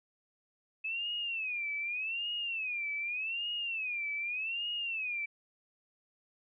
sine tone with vibrato, 2573 Hz, E7, 43 cents flat, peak -33 dBFS, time 0.84-5.26 s, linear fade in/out 10 ms, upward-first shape sine, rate 0.84 Hz, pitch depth 190 cents each way, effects none

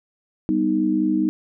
sine chord, G augmented, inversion none, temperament equal, 196 / 246.9 / 311.1 Hz, G3 / B3 / D#4, 0 / 0 / 0 cents, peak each -24 / -24 / -19 dBFS, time 0.49-1.29 s, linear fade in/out 0 ms, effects none

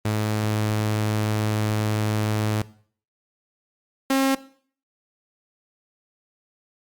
sawtooth tone pair in turn, 107 / 269.1 Hz, A2 / C4, -48 / +49 cents, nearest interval octave + major third, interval 1597 cents, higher second, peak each -17 / -14 dBFS, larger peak second, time 0.05-2.62 / 4.1-4.35 s, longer first, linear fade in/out 5 ms, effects noise-tail reverb RT60 0.5 s tail -18 dB re dry + Opus 32 kbps

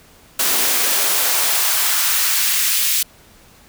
white noise with high-pass filter sweep, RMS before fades -17 dBFS, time 0.39-3.03 s, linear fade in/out 5 ms, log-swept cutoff 230 to 2700 Hz, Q 0.9, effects pink hiss -48 dBFS RMS until 3.68 s

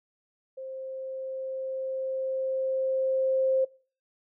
sine tone with level ramp, 527 Hz, C5, 12 cents sharp, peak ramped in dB -36 to -21 dBFS, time 0.57-3.65 s, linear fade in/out 10 ms, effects noise-tail reverb RT60 0.4 s tail -22 dB re dry

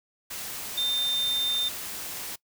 sine tone in noise, 3600 Hz, A7, 39 cents sharp, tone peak -24 dBFS, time 0.77-1.69 s, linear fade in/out 10 ms, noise white, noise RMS -36 dBFS, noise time 0.3-2.36 s, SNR +9 dB, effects noise-tail reverb RT60 0.1 s tail -22 dB re dry

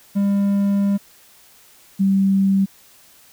triangle / sine tone pair in turn, 200 / 194.42 Hz, G3 / G3, +35 / -14 cents, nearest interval unison, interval 49 cents, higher first, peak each -13 dBFS, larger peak neither, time 0.15-0.98 / 1.99-2.66 s, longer first, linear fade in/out 20 ms, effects white hiss -50 dBFS RMS until 3.32 s

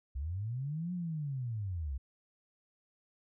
sine linear two-way sweep, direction up then down, 61.74 to 182 to 61.74 Hz, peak -34 dBFS, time 0.15-1.98 s, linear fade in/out 10 ms, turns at 0.93 s, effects none

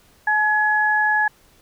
sine tone pair together, 853.8 / 1689 Hz, G#5 / G#6, +48 / +29 cents, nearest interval octave, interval 1181 cents, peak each -20 / -17 dBFS, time 0.27-1.28 s, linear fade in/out 5 ms, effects pink hiss -55 dBFS RMS until 1.61 s

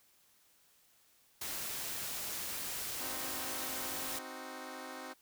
white noise, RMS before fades -40 dBFS, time 1.41-4.19 s, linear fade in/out 5 ms
10% pulse chord, C diminished, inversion none, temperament equal, 261.6 / 311.1 / 370 Hz, C4 / Eb4 / Gb4, 0 / 0 / 0 cents, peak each -38 / -41 / -42 dBFS, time 2.99-5.14 s, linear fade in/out 20 ms
effects white hiss -68 dBFS RMS until 5.21 s

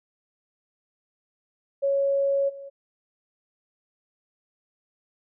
sine tone with level steps, 554.4 Hz, C#5, in tune, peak -20 / -37 dBFS, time 1.82-2.7 s, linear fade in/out 20 ms, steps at 2.48 s, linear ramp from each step 20 ms, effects none

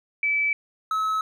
sine / triangle tone pair in turn, 2306 / 1290.5 Hz, D7 / E6, -32 / -37 cents, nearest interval minor seventh, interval 1005 cents, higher first, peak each -20 dBFS, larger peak neither, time 0.23-0.53 / 0.91-1.21 s, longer neither, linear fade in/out 2 ms, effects none

